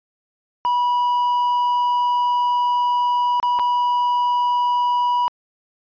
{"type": "tone with dropouts", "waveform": "triangle", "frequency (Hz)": 976, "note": "B5", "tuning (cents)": -21, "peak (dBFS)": -14, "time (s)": [0.65, 5.28], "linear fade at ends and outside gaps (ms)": 0, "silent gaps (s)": [[3.4, 3.429], [3.589, 3.595]], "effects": ["resampled to 11025 Hz"]}